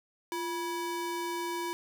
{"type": "ring-modulated tone", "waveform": "square", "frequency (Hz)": 660, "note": "E5", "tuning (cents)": 2, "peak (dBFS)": -30, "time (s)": [0.32, 1.73], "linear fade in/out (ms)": 0, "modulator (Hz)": 313, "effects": ["11-bit"]}